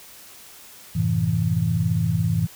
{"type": "chord", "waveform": "sine", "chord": "F# half-diminished seventh", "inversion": "none", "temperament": "equal", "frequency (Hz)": [92.5, 110, 130.81, 164.81], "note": ["F#2", "A2", "C3", "E3"], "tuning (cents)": [0, 0, 0, 0], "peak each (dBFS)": [-27, -23, -28, -22], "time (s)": [0.95, 2.47], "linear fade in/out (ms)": 10, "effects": ["white hiss -45 dBFS RMS until 2.55 s"]}